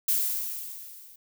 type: noise with level ramp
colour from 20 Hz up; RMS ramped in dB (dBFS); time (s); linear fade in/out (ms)
violet; -23 to -51; 0.08-1.16; 5
effects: none